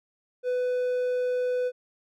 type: tone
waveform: triangle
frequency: 498.7 Hz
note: B4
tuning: 17 cents sharp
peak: -22 dBFS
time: 0.43-1.72 s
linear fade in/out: 50 ms
effects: none